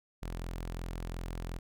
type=tone; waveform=sawtooth; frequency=42.79 Hz; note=F1; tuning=35 cents flat; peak=-33 dBFS; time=0.22-1.59 s; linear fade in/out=10 ms; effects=none